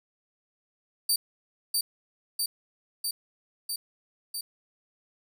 20% pulse tone with echo, 4630 Hz, D8, 25 cents flat, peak -16 dBFS, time 1.09-1.16 s, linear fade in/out 5 ms, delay 650 ms, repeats 5, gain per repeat -2 dB, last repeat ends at 4.41 s, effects none

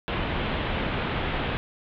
pink low-pass noise, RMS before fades -28 dBFS, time 0.08-1.57 s, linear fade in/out 0 ms, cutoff 3500 Hz, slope 48 dB/octave, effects none

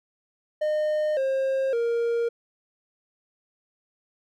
triangle tone with pitch steps, 610 / 534.1 / 467.7 Hz, D#5 / C5 / A#4, -34 / +36 / +6 cents, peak -20 dBFS, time 0.61-2.29 s, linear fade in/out 10 ms, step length 560 ms, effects none

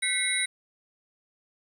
sine tone cluster, 1528 / 1984 / 2163 / 3856 / 9570 Hz, G6 / B6 / C#7 / B7 / D9, -45 / +7 / -43 / -42 / +32 cents, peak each -38 / -31 / -30 / -30 / -29 dBFS, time 0.02-0.46 s, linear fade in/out 10 ms, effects 9-bit

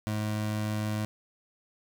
25% pulse tone, 106.7 Hz, G#2, 47 cents sharp, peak -25 dBFS, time 0.07-1.05 s, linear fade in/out 0 ms, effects none

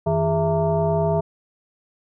sine tone with frequency modulation, 410.9 Hz, G#4, 18 cents flat, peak -17 dBFS, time 0.06-1.21 s, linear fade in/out 10 ms, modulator 251 Hz, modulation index 1.6, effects none

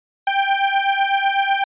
sawtooth beating tone pair, 784 / 792 Hz, G5 / G5, 0 / +18 cents, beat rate 8 Hz, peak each -15 dBFS, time 0.27-1.64 s, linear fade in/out 5 ms, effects resampled to 8000 Hz

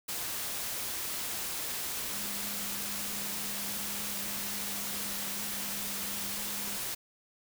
sine tone in noise, 202.1 Hz, G#3, 47 cents flat, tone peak -46 dBFS, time 2.13-6.77 s, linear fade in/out 10 ms, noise white, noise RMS -36 dBFS, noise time 0.08-6.95 s, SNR -13 dB, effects none

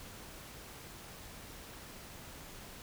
silence, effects pink hiss -50 dBFS RMS until 2.82 s

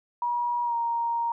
sine tone with pitch glide, 960 to 934.3 Hz, B5 to A#5, -49 to +4 cents, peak -24 dBFS, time 0.22-1.32 s, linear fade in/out 2 ms, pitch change -47 cents, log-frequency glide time 0.64-0.75 s, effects none

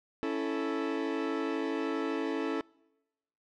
40% pulse chord, A major, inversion first, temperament equal, 277.2 / 329.6 / 440 Hz, C#4 / E4 / A4, 0 / 0 / 0 cents, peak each -34 dBFS, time 0.23-2.61 s, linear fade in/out 0 ms, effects noise-tail reverb RT60 1.0 s tail -26 dB re dry + low-pass 3000 Hz 12 dB/octave

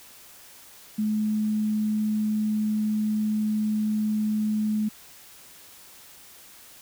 sine tone, 213.7 Hz, G#3, 50 cents sharp, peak -22 dBFS, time 0.98-4.89 s, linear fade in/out 10 ms, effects white hiss -49 dBFS RMS until 6.81 s

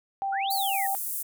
sine tone, 784 Hz, G5, in tune, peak -26 dBFS, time 0.22-0.95 s, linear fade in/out 0 ms
sine exponential two-way sweep, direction up then down, 1339 to 4708 to 1779 Hz, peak -31 dBFS, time 0.32-0.87 s, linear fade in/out 10 ms, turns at 0.53 s
pink high-pass noise, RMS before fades -32 dBFS, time 0.5-1.23 s, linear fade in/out 10 ms, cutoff 9800 Hz, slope 24 dB/octave
effects none

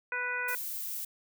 harmonic tone, 493.9 Hz, B4, in tune, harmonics 1 / 2 / 3 / 4 / 5, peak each -43 / -40 / -33 / -38 / -38 dBFS, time 0.12-0.55 s, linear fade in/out 2 ms
violet noise, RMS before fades -37 dBFS, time 0.48-1.05 s, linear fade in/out 5 ms
effects none

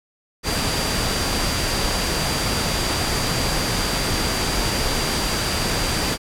sine tone in noise, 4726 Hz, D8, 10 cents sharp, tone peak -29 dBFS, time 0.43-6.18 s, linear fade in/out 50 ms, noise pink, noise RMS -22 dBFS, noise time 0.43-6.18 s, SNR -10 dB, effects low-pass 11000 Hz 12 dB/octave

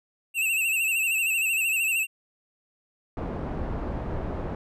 square tone with vibrato, 2664 Hz, E7, 18 cents sharp, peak -23 dBFS, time 0.34-2.07 s, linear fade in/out 50 ms, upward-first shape sine, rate 13 Hz, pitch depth 72 cents each way
pink low-pass noise, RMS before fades -31 dBFS, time 3.17-4.55 s, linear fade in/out 2 ms, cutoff 830 Hz, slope 12 dB/octave
effects none

